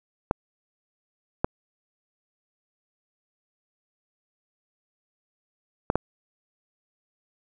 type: clicks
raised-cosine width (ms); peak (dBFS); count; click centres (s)
1; -7; 4; 0.311 / 1.445 / 5.901 / 5.956
effects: none